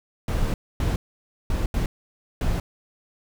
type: noise bursts at uneven times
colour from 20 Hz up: brown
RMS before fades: -23 dBFS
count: 5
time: 0.28-0.54 / 0.8-0.96 / 1.5-1.66 / 1.74-1.86 / 2.41-2.6 s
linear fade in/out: 2 ms
effects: none